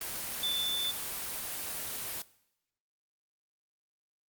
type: tone in noise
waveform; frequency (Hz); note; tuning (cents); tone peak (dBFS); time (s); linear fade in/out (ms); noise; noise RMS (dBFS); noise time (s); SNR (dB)
sine; 3520; A7; 0; -29; 0.43-0.91; 2; white; -37; 0.01-2.22; +5
effects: noise-tail reverb RT60 0.8 s tail -20 dB re dry + Opus 24 kbps